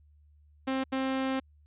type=tone bursts at uneven times; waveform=sawtooth; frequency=264.8 Hz; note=C4; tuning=21 cents sharp; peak=-24 dBFS; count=2; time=0.67-0.84 / 0.92-1.4 s; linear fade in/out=10 ms; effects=added 74 Hz sine -57 dBFS peak until 1.66 s + resampled to 8000 Hz